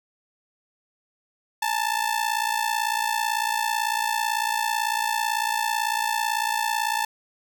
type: ring-modulated tone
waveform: sawtooth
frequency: 880 Hz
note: A5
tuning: in tune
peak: -16 dBFS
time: 1.62-7.05 s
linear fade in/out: 2 ms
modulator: 29 Hz
effects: none